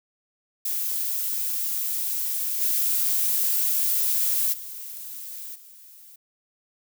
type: noise with level steps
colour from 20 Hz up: violet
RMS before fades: -27 / -23 / -37 / -48 dBFS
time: 0.65-6.16 s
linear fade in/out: 5 ms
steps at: 2.6 / 4.52 / 5.54 s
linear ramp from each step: 20 ms
effects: none